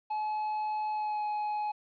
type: tone with pitch glide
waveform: triangle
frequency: 854 to 841.8 Hz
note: G#5 to G#5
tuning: +48 to +23 cents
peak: -28 dBFS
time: 0.1-1.72 s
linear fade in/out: 10 ms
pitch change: -25 cents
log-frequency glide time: 0.92-1.24 s
effects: resampled to 11025 Hz + 11-bit